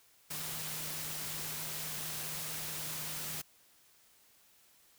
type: tone in noise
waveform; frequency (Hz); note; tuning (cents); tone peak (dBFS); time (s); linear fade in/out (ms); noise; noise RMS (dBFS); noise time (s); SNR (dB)
sine; 155.5; D#3; -1; -50; 0.3-3.42; 10; white; -40; 0.3-3.42; -13
effects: white hiss -65 dBFS RMS until 4.98 s